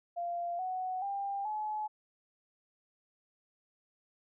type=tone with pitch steps; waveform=sine; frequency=693 / 742.7 / 796 / 853.2 Hz; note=F5 / F#5 / G5 / G#5; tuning=-14 / +6 / +26 / +46 cents; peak=-33 dBFS; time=0.16-1.88 s; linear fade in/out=20 ms; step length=430 ms; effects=none